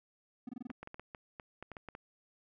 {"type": "tone bursts", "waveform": "triangle", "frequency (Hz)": 246.9, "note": "B3", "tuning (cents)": 0, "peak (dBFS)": -37, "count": 6, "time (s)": [0.47, 0.716], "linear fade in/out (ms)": 5, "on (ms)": 21, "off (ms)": 24}
{"type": "clicks", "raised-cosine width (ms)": 0.5, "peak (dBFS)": -30, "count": 12, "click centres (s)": [0.702, 0.83, 0.874, 0.944, 0.996, 1.148, 1.398, 1.626, 1.717, 1.768, 1.887, 1.951]}
{"effects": []}